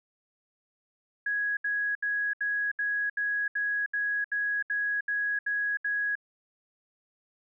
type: tone bursts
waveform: sine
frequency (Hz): 1664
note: G#6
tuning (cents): +3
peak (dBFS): -26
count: 13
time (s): 1.26-6.154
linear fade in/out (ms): 5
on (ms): 310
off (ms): 72
effects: none